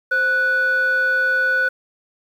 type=tone pair together; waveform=sine; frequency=521.7 / 1480 Hz; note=C5 / F#6; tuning=-5 / 0 cents; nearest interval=octave + tritone; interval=1805 cents; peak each=-24 / -14 dBFS; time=0.11-1.69 s; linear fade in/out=10 ms; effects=tanh soft clip ceiling -12 dBFS + 8-bit